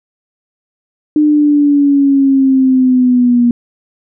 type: linear sweep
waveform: sine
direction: down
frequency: 302.9 to 238.2 Hz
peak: -6 dBFS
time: 1.16-3.51 s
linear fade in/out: 2 ms
effects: none